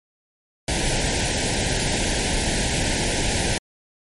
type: band-stop noise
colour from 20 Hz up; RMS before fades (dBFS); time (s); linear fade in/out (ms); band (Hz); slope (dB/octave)
pink; -22; 0.68-3.58; 2; 950 to 1500; 96
effects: MP3 48 kbps